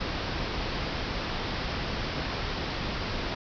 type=low-pass noise; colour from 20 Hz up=pink; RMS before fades=-32 dBFS; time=0-3.35 s; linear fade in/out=10 ms; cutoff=5400 Hz; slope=96 dB/octave; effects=none